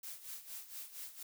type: noise with tremolo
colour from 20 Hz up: blue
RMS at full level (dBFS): -45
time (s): 0.03-1.23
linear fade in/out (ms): 5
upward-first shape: sine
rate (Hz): 4.3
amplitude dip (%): 75
effects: none